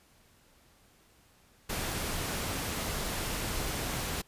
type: noise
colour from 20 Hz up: pink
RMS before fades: -34 dBFS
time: 1.69-4.22 s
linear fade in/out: 10 ms
effects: pink hiss -63 dBFS RMS until 4.27 s + resampled to 32000 Hz